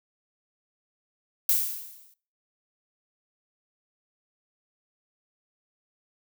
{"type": "noise with exponential decay", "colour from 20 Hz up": "violet", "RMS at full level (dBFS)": -20, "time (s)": [1.49, 2.14], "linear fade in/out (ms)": 2, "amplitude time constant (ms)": 140, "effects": ["noise-tail reverb RT60 0.4 s tail -21 dB re dry"]}